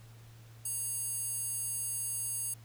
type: tone with high-pass filter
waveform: square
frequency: 935 Hz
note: A#5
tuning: 5 cents sharp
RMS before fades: -36 dBFS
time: 0.65-2.54 s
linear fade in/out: 5 ms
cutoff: 9300 Hz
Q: 5.5
effects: added 114 Hz sine -51 dBFS peak until 2.64 s + pink hiss -61 dBFS RMS until 2.64 s